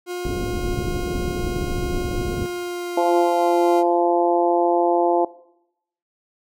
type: tone with pitch glide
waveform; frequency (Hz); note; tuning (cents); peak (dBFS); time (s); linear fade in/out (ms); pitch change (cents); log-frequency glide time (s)
40% pulse; 356.4 to 347.5; F4 to F4; +35 to -9; -25; 0.06-3.84; 50; -44; 2.23-3.46
type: low-pass noise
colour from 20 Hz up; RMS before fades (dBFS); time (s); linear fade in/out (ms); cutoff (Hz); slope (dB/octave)
pink; -26; 0.25-2.46; 0; 440; 24
type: harmonic tone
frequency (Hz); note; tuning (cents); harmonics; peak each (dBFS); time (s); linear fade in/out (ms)
173.1; F3; -15; 2 / 3 / 4 / 5 / 6; -19 / -23 / -20 / -23 / -35; 2.97-5.25; 5
effects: noise-tail reverb RT60 0.8 s tail -19 dB re dry